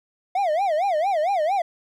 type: tone with vibrato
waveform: triangle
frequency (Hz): 698.5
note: F5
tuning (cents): 0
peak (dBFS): -17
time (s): 0.35-1.62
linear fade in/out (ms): 5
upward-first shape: sine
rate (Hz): 4.4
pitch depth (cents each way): 260
effects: none